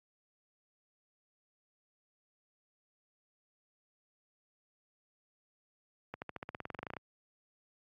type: accelerating click train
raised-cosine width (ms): 0.5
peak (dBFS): -25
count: 17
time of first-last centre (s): 6.14-6.967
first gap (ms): 79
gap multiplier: 0.94
effects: high-pass 80 Hz 12 dB/octave + AAC 48 kbps